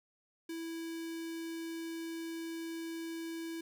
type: tone with notch filter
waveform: square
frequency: 329.6 Hz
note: E4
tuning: in tune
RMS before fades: -41 dBFS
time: 0.49-3.61 s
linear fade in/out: 5 ms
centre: 910 Hz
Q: 1.9
effects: none